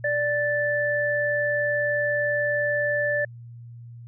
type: tone pair together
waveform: sine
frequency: 587 / 1756.9 Hz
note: D5 / A6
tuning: -1 / -3 cents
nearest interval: octave + perfect fifth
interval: 1898 cents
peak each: -24 dBFS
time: 0.04-3.25 s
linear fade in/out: 5 ms
effects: added 118 Hz sine -39 dBFS peak until 4.07 s